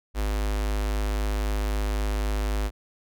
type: tone with notch filter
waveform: square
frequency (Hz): 51.91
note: G#1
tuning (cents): 0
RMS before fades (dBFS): -26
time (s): 0.14-2.71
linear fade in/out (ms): 50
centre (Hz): 120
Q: 0.68
effects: none